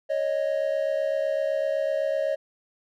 triangle tone pair together, 554.4 / 622.3 Hz, C#5 / D#5, 0 / 0 cents, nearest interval major second, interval 200 cents, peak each -24 dBFS, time 0.09-2.36 s, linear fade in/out 20 ms, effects none

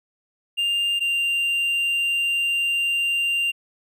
triangle tone pair in turn, 2800 / 2784 Hz, F7 / F7, +4 / -6 cents, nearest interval unison, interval 10 cents, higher first, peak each -18 dBFS, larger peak neither, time 0.57-1 / 1-3.52 s, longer second, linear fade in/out 20 ms, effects none

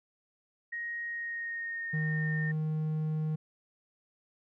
sine tone with pitch glide, 1877 to 1822.5 Hz, A#6 to A#6, +11 to -40 cents, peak -34 dBFS, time 0.72-2.52 s, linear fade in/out 10 ms, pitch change -51 cents, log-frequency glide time 1.04-2.32 s
triangle tone, 155.56 Hz, D#3, in tune, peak -27 dBFS, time 1.93-3.36 s, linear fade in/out 10 ms
effects none

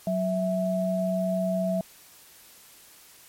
sine tone pair together, 185 / 656.2 Hz, F#3 / E5, 0 / -8 cents, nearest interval octave + minor seventh, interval 2192 cents, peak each -26 dBFS, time 0.07-1.81 s, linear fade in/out 2 ms, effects white hiss -52 dBFS RMS until 3.28 s + MP3 64 kbps

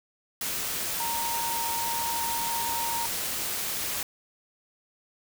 sine tone in noise, 928 Hz, A#5, 8 cents flat, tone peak -30 dBFS, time 1-3.06 s, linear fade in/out 2 ms, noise white, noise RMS -31 dBFS, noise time 0.41-4.03 s, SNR -2 dB, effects none

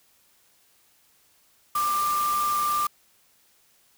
sine tone in noise, 1188 Hz, D6, 20 cents sharp, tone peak -22 dBFS, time 1.75-2.87 s, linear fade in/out 5 ms, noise white, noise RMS -34 dBFS, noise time 1.75-2.87 s, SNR +9 dB, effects white hiss -62 dBFS RMS until 3.97 s

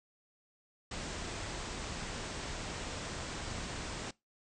pink low-pass noise, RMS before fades -41 dBFS, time 0.91-4.11 s, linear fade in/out 5 ms, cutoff 8500 Hz, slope 96 dB/octave, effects noise-tail reverb RT60 0.2 s tail -22 dB re dry

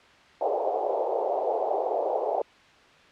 white band-pass noise, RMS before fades -27 dBFS, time 0.41-2.42 s, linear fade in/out 5 ms, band 400 to 800 Hz, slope 48 dB/octave, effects white hiss -54 dBFS RMS until 3.11 s + low-pass 3000 Hz 12 dB/octave

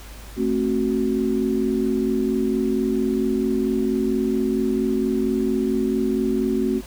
sine chord, F# diminished, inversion first, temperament just, 222 / 266.4 / 370 Hz, A3 / C4 / F#4, +16 / +31 / 0 cents, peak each -23 dBFS, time 0.36-6.82 s, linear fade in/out 50 ms, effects added 52 Hz sine -38 dBFS peak until 6.86 s + pink hiss -43 dBFS RMS until 6.86 s

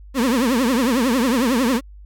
35% pulse tone with vibrato, 247.2 Hz, B3, 2 cents sharp, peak -14 dBFS, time 0.14-1.81 s, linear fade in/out 50 ms, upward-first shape triangle, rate 11 Hz, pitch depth 230 cents each way, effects added 50 Hz sine -38 dBFS peak until 2.05 s

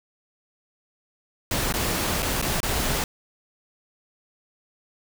pink noise with dropouts, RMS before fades -25 dBFS, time 1.51-3.04 s, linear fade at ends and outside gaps 2 ms, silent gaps 1.725-1.739 / 2.223-2.227 / 2.416-2.424 / 2.604-2.63 s, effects none

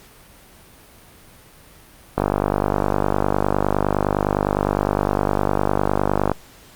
click train, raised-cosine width 1 ms, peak -3 dBFS, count 207, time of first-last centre 2.18-6.317 s, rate 49.8 Hz, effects pink hiss -47 dBFS RMS until 6.75 s + Opus 48 kbps

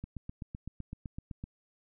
click train, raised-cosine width 5 ms, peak -27 dBFS, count 12, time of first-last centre 0.04-1.439 s, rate 7.86 Hz, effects none

